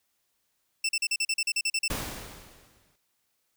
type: tone bursts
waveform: 20% pulse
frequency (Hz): 2671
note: E7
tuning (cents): +22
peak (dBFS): -20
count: 12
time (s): 0.84-1.88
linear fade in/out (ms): 5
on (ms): 50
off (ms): 40
type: noise with exponential decay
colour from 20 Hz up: pink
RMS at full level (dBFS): -30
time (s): 1.9-2.96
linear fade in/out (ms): 5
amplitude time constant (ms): 230
effects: white hiss -75 dBFS RMS until 3.56 s